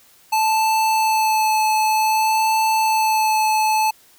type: tone with vibrato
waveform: square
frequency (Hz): 873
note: A5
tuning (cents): -14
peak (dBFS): -16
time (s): 0.32-3.91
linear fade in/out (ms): 10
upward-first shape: sine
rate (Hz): 0.54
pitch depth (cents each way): 14
effects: white hiss -52 dBFS RMS until 4.18 s